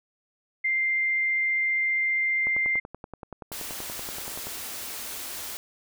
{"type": "tone", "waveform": "sine", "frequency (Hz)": 2095, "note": "C7", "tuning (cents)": 2, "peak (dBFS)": -22, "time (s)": [0.64, 2.8], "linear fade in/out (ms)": 10}
{"type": "click train", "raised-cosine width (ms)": 1, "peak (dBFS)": -24, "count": 22, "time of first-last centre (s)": [2.47, 4.47], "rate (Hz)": 10.5}
{"type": "band-stop noise", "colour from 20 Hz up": "white", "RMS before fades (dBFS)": -36, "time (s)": [3.52, 5.57], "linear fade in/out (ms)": 0, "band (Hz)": [110, 190], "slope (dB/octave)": 96}
{"effects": []}